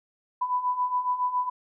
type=beating tone pair; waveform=sine; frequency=990 / 997.2 Hz; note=B5 / B5; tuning=+4 / +16 cents; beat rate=7.2 Hz; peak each=-30 / -25 dBFS; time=0.41-1.5 s; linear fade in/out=10 ms; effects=none